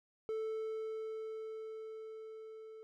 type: tone with level ramp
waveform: triangle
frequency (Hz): 440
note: A4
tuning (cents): 0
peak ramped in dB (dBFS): -33 to -47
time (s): 0.29-2.83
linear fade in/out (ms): 0
effects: none